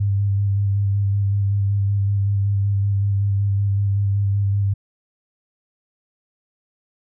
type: tone with vibrato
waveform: sine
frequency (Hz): 99.9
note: G2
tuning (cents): +33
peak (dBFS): -16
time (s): 0-4.74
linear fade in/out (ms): 10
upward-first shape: square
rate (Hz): 5.3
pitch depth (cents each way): 17
effects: none